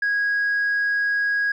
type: tone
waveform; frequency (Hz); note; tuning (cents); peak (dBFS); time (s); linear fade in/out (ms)
sine; 1650; G#6; -12; -17; 0.02-1.52; 5
effects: tanh soft clip ceiling -17 dBFS